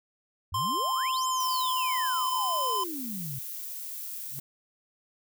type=exponential two-way sweep; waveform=sine; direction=up then down; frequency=80.8 to 7710 to 124.5 Hz; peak=-35 dBFS; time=0.52-3.39 s; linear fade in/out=5 ms; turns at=1.27 s
type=tone with pitch glide; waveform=square; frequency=1046.5 to 1023.2 Hz; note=C6 to C6; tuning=0 to -39 cents; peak=-27 dBFS; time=0.54-2.84 s; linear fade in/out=5 ms; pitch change=-39 cents; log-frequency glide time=0.83-1.61 s
type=noise; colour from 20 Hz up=violet; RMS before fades=-38 dBFS; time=1.4-4.4 s; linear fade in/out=5 ms
type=tone with exponential growth; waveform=sine; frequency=136.1 Hz; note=C#3; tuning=31 cents flat; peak=-35 dBFS; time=4.26-4.39 s; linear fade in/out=0 ms; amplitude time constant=28 ms
effects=none